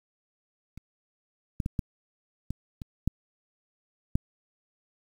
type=clicks; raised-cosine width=5 ms; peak=-30 / -16 / -17 / -15 / -19 / -25 / -12 / -11 dBFS; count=8; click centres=0.776 / 1.602 / 1.661 / 1.792 / 2.506 / 2.818 / 3.076 / 4.155 s; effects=8-bit